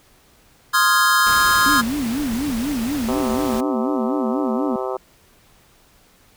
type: chord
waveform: square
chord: F minor seventh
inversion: second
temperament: equal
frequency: 1046.5 / 1244.5 / 1396.9 / 1661.2 Hz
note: C6 / Eb6 / F6 / Ab6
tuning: 0 / 0 / 0 / 0 cents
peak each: -20 dBFS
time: 0.73-1.82 s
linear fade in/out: 20 ms
type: noise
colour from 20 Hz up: pink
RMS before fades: -31 dBFS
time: 1.26-3.61 s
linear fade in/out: 10 ms
type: tone with vibrato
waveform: sine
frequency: 258.1 Hz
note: C4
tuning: 23 cents flat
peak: -20 dBFS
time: 1.66-4.76 s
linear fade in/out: 2 ms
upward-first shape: sine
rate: 4.1 Hz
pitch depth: 250 cents each way
type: harmonic tone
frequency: 128.8 Hz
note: C3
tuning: 27 cents flat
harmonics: 3 / 4 / 5 / 6 / 7 / 8 / 9 / 10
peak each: -26 / -28 / -30 / -32 / -33 / -34 / -35 / -36 dBFS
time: 3.08-4.97 s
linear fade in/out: 5 ms
effects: pink hiss -54 dBFS RMS until 6.36 s